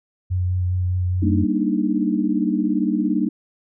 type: tone with vibrato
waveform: sine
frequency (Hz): 90.8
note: F#2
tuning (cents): -32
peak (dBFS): -18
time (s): 0.3-1.45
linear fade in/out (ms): 20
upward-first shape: sine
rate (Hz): 4.9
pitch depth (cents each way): 16
type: chord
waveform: sine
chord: Eb major seventh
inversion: first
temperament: equal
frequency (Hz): 196 / 233.1 / 293.7 / 311.1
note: G3 / Bb3 / D4 / Eb4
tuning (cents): 0 / 0 / 0 / 0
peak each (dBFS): -23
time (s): 1.22-3.29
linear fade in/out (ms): 10
effects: none